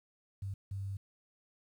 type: tone bursts at uneven times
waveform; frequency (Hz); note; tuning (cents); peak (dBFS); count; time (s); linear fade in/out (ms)
sine; 98; G2; 0; -36; 2; 0.42-0.54 / 0.71-0.97; 5
effects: 11-bit